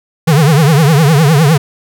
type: tone with vibrato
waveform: square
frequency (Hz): 151.3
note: D#3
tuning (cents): -48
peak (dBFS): -6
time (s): 0.27-1.58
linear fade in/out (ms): 10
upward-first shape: triangle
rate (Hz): 9.8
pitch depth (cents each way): 220
effects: none